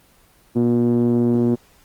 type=tone with low-pass filter; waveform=5% pulse; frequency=119.6 Hz; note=A#2; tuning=45 cents sharp; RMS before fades=-17 dBFS; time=0.55-1.56 s; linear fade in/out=20 ms; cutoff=290 Hz; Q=4; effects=pink hiss -54 dBFS RMS until 1.84 s + Opus 24 kbps